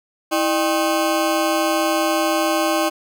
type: ring-modulated tone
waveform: 25% pulse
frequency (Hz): 466.2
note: A#4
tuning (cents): 0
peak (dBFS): -10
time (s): 0.31-2.9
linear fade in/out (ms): 20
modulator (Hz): 140
effects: none